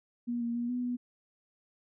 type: tone with pitch steps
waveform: sine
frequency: 239.5 / 234.9 / 238.7 / 247.2 / 245.1 Hz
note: A#3 / A#3 / A#3 / B3 / B3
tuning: +47 / +13 / +41 / +2 / -13 cents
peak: -30 dBFS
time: 0.27-0.97 s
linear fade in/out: 20 ms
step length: 140 ms
effects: none